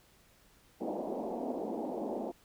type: band-pass noise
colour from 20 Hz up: pink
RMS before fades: -37 dBFS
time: 0.8-2.32 s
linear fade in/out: 20 ms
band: 210 to 840 Hz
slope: 48 dB/octave
effects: pink hiss -64 dBFS RMS until 2.44 s